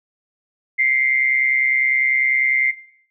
sine tone with amplitude modulation, 2093 Hz, C7, in tune, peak -11 dBFS, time 0.78-2.72 s, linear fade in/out 20 ms, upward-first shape sine, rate 130 Hz, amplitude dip 60%, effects noise-tail reverb RT60 0.6 s tail -17 dB re dry

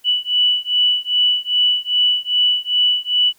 sine beating tone pair, 2960 / 2962.5 Hz, F#7 / F#7, 0 / +1 cents, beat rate 2.5 Hz, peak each -17 dBFS, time 0.04-3.33 s, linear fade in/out 50 ms, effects white hiss -56 dBFS RMS until 3.38 s

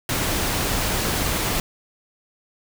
pink noise, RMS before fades -23 dBFS, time 0.09-1.6 s, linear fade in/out 2 ms, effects none

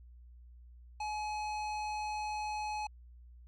sine tone with hard clipping, 847 Hz, G#5, 34 cents sharp, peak -37 dBFS, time 1-2.87 s, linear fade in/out 5 ms, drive 18 dB, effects added 60 Hz sine -52 dBFS peak until 3.47 s + low-pass 7000 Hz 12 dB/octave

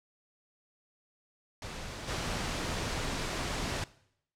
pink noise with level steps, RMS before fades -41 / -34 dBFS, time 1.62-3.84 s, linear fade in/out 2 ms, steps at 2.07 s, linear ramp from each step 20 ms, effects noise-tail reverb RT60 0.7 s tail -19 dB re dry + low-pass 7000 Hz 12 dB/octave

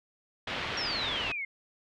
white low-pass noise, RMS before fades -35 dBFS, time 0.47-1.32 s, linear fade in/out 5 ms, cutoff 3400 Hz, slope 24 dB/octave
sine exponential sweep, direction down, 5650 to 2093 Hz, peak -32 dBFS, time 0.77-1.45 s, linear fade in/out 5 ms
effects none

